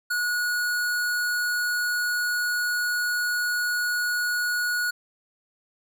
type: tone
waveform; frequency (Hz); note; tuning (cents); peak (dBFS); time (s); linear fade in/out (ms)
square; 1456; F#6; -28; -24; 0.1-4.91; 10
effects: none